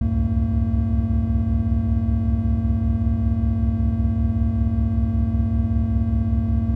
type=tone cluster; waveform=triangle; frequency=65.4 / 70.6 / 89.9 / 106.2 / 226.7 Hz; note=C2 / C#2 / F#2 / G#2 / A#3; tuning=0 / +32 / -49 / +39 / -48 cents; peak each=-22 dBFS; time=0.01-6.75 s; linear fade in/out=5 ms; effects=none